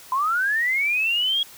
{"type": "linear sweep", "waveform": "sine", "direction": "up", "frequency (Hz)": [1000, 3322], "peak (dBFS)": -19, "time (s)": [0.12, 1.43], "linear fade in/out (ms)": 2, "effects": ["white hiss -45 dBFS RMS until 1.57 s"]}